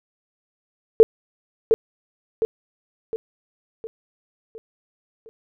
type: tone with echo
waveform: sine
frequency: 447 Hz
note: A4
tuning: 27 cents sharp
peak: -5 dBFS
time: 1-1.03 s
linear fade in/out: 0 ms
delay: 710 ms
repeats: 6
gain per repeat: -6 dB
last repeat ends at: 5.29 s
effects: none